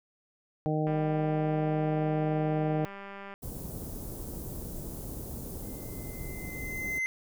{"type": "harmonic tone", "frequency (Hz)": 154.3, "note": "D#3", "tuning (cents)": -14, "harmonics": [1, 2, 3, 4, 5], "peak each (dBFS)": [-29, -32, -34, -35, -36], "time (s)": [0.66, 2.85], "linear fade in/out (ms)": 0}
{"type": "click train", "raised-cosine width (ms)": 0.5, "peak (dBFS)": -29, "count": 490, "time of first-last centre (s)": [0.87, 3.34], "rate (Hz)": 198}
{"type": "band-stop noise", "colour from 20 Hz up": "pink", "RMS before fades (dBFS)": -39, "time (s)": [3.42, 6.99], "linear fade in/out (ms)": 10, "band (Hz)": [440, 12000], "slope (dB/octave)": 12}
{"type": "tone with exponential growth", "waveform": "triangle", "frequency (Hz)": 2063, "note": "C7", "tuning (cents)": -25, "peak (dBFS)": -25, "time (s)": [5.63, 7.06], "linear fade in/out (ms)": 0, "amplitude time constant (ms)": 310}
{"effects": []}